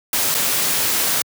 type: noise with dropouts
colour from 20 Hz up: white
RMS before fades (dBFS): -19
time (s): 0.13-1.22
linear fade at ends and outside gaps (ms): 2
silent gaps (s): 0.344-0.348
effects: high-pass 100 Hz 12 dB/octave